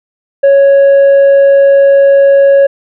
sine tone with tanh clipping, 554.4 Hz, C#5, in tune, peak -3 dBFS, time 0.43-2.67 s, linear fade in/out 10 ms, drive 3 dB, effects none

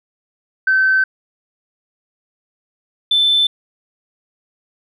sine tone pair in turn, 1538 / 3529 Hz, G6 / A7, -33 / +4 cents, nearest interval octave + major second, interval 1437 cents, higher second, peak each -10 dBFS, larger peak neither, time 0.67-1.04 / 3.11-3.47 s, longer first, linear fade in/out 5 ms, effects tanh soft clip ceiling -6 dBFS

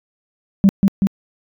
sine tone with echo, 196 Hz, G3, in tune, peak -5 dBFS, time 0.64-0.69 s, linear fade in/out 0 ms, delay 190 ms, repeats 2, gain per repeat -3 dB, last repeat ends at 1.07 s, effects tanh soft clip ceiling -3 dBFS

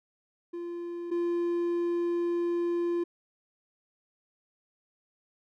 triangle tone pair in turn, 345.2 / 345.2 Hz, F4 / F4, -20 / -20 cents, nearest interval unison, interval 0 cents, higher neither, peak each -32 / -24 dBFS, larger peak second, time 0.53-1.11 / 1.11-3.04 s, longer second, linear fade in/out 10 ms, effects none

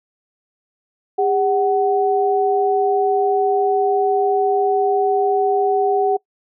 sine tone pair together, 403.5 / 749.5 Hz, G#4 / F#5, -50 / +22 cents, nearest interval major seventh, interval 1072 cents, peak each -17 / -17 dBFS, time 1.18-6.17 s, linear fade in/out 10 ms, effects noise-tail reverb RT60 0.1 s tail -23 dB re dry

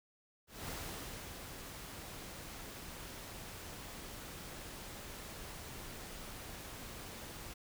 pink noise with ADSR envelope, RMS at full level -43 dBFS, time 0.47-7.54 s, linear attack 210 ms, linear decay 640 ms, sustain -5 dB, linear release 12 ms, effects none

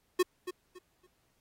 square tone with echo, 363.2 Hz, F#4, 32 cents flat, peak -23 dBFS, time 0.19-0.23 s, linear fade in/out 10 ms, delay 280 ms, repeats 3, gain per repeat -12 dB, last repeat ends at 1.07 s, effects pink hiss -74 dBFS RMS until 1.4 s + AAC 48 kbps

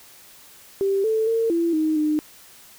sine tone with pitch steps, 392 / 440.8 / 454.2 / 336.6 / 312.6 / 304.4 Hz, G4 / A4 / A#4 / E4 / D#4 / D#4, 0 / +3 / -45 / +36 / +8 / -38 cents, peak -18 dBFS, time 0.81-2.19 s, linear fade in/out 0 ms, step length 230 ms, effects white hiss -48 dBFS RMS until 2.78 s

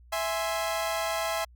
sawtooth chord, E augmented, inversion none, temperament equal, 659.3 / 830.6 / 1046.5 Hz, E5 / G#5 / B#5, 0 / 0 / 0 cents, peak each -26 / -30 / -31 dBFS, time 0.12-1.45 s, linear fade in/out 10 ms, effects added 60 Hz sine -51 dBFS peak until 1.55 s

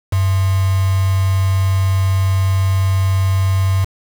sine tone with quantisation, 95.4 Hz, G2, 47 cents flat, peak -12 dBFS, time 0.12-3.85 s, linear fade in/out 10 ms, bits 4, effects none

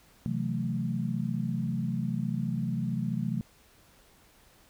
sine chord, F# half-diminished seventh, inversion second, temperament equal, 130.81 / 164.81 / 185 / 220 Hz, C3 / E3 / F#3 / A3, 0 / 0 / 0 / 0 cents, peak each -33 / -34 / -34 / -33 dBFS, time 0.26-3.41 s, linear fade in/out 0 ms, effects pink hiss -60 dBFS RMS until 4.69 s

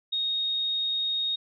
sine tone, 3729 Hz, A#7, in tune, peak -25 dBFS, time 0.12-1.36 s, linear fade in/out 10 ms, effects none

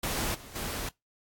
pink noise with level steps, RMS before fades -31 / -48 / -35 dBFS, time 0.03-0.89 s, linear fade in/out 5 ms, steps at 0.34 / 0.55 s, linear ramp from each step 10 ms, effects noise-tail reverb RT60 0.2 s tail -25 dB re dry + AAC 64 kbps

